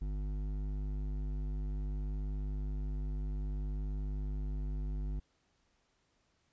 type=tone with hard clipping; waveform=sine; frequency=50.3 Hz; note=G1; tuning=45 cents sharp; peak=-36 dBFS; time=0.01-5.2 s; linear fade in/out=10 ms; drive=11 dB; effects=pink hiss -75 dBFS RMS until 6.52 s + resampled to 16000 Hz